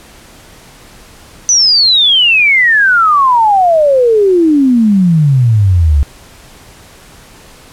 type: exponential sweep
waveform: sine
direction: down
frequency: 6080 to 68 Hz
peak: -5 dBFS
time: 1.49-6.03 s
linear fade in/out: 0 ms
effects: pink hiss -38 dBFS RMS until 7.72 s + low-pass 12000 Hz 12 dB/octave

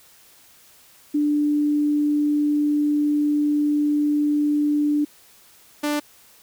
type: tone pair in turn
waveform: sine / sawtooth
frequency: 295.1 / 295.1 Hz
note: D4 / D4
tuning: +8 / +8 cents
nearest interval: unison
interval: 0 cents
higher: neither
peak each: -17 dBFS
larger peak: neither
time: 1.14-5.05 / 5.83-6 s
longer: first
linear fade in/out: 10 ms
effects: white hiss -52 dBFS RMS until 6.42 s

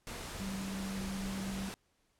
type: tone in noise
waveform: sine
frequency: 193.6 Hz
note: G3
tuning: 21 cents flat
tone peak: -37 dBFS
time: 0.4-1.69 s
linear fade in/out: 0 ms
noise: pink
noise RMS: -43 dBFS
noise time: 0.07-1.74 s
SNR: +3 dB
effects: pink hiss -75 dBFS RMS until 2.19 s + low-pass 11000 Hz 12 dB/octave

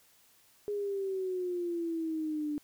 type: exponential sweep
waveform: sine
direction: down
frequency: 415.3 to 293.4 Hz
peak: -31 dBFS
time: 0.68-2.58 s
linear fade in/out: 0 ms
effects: white hiss -64 dBFS RMS until 2.63 s

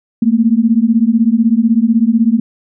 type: beating tone pair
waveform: sine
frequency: 220 / 236 Hz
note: A3 / A#3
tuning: 0 / +22 cents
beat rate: 16 Hz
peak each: -11 dBFS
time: 0.22-2.4 s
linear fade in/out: 5 ms
effects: none

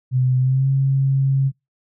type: tone with pitch glide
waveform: sine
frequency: 128 to 135.61 Hz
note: C3 to C#3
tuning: -38 to -38 cents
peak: -14 dBFS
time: 0.11-1.52 s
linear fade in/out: 50 ms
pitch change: +100 cents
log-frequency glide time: 0.39-0.68 s
effects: noise-tail reverb RT60 0.2 s tail -26 dB re dry

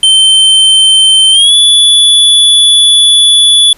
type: tone with pitch glide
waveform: square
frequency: 3100 to 3440 Hz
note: G7 to A7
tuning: -20 to -40 cents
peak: -3 dBFS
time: 0.03-3.73 s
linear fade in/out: 2 ms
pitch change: +180 cents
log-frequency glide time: 1.31-1.54 s
effects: pink hiss -42 dBFS RMS until 3.77 s + resampled to 32000 Hz

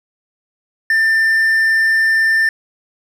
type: tone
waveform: triangle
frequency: 1789 Hz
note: A6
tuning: 28 cents sharp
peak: -9 dBFS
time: 0.9-2.49 s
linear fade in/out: 2 ms
effects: none

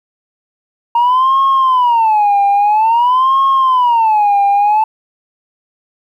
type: tone with vibrato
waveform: sine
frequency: 931 Hz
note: A#5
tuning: 2 cents flat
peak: -6 dBFS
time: 0.95-4.84 s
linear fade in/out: 5 ms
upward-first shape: sine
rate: 0.5 Hz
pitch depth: 260 cents each way
effects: tanh soft clip ceiling -6 dBFS + 8-bit

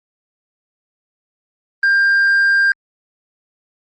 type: tone with tanh clipping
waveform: sine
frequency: 1595 Hz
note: G6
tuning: 30 cents sharp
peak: -11 dBFS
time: 1.83-2.72 s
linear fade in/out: 2 ms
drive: 2 dB
effects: Opus 32 kbps

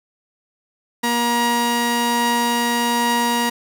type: tone pair together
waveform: sawtooth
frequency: 237.8 / 950 Hz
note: A#3 / A#5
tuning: +35 / +33 cents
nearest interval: 2 octaves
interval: 2398 cents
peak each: -17 / -15 dBFS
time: 1.03-3.5 s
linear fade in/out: 10 ms
effects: none

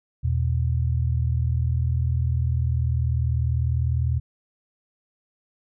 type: tone pair together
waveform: sine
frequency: 80.42 / 120.5 Hz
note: E2 / B2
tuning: -42 / -42 cents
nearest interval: perfect fifth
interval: 700 cents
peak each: -22 / -23 dBFS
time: 0.23-4.2 s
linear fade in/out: 20 ms
effects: none

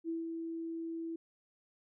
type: tone with ADSR envelope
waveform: sine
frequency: 329.6 Hz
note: E4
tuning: in tune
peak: -33 dBFS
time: 0.04-1.16 s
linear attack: 49 ms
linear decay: 160 ms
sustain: -4 dB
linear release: 5 ms
effects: none

